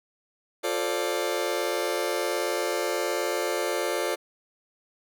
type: chord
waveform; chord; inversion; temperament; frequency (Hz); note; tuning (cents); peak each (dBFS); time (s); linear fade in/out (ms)
sawtooth; D minor seventh; first; just; 352.4 / 440.5 / 528.6 / 587.3; F4 / A4 / C5 / D5; +16 / +2 / +18 / 0; -27; 0.63-4.16; 20
effects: none